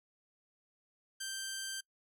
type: tone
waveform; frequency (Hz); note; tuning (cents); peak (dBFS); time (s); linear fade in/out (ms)
10% pulse; 1568; G6; 0; -30; 1.2-1.81; 10
effects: noise-tail reverb RT60 0.1 s tail -24 dB re dry